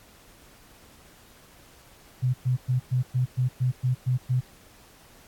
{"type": "tone bursts", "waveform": "sine", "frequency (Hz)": 126.8, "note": "B2", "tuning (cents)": 46, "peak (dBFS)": -20, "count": 10, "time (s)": [2.22, 4.41], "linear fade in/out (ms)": 20, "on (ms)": 120, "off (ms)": 110, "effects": ["pink hiss -54 dBFS RMS until 5.27 s", "AAC 64 kbps"]}